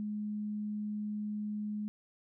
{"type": "tone", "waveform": "sine", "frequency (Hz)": 210, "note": "G#3", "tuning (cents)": 19, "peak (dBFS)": -34, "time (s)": [0, 1.88], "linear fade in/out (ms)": 0, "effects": []}